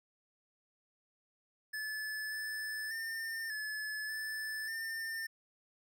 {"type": "tone with pitch steps", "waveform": "square", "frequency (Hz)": [1730, 1744, 1806, 1720, 1747, 1803], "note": ["A6", "A6", "A6", "A6", "A6", "A6"], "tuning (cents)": [-30, -16, 45, -40, -13, 42], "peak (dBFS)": -38, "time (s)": [1.73, 5.27], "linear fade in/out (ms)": 10, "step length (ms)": 590, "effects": []}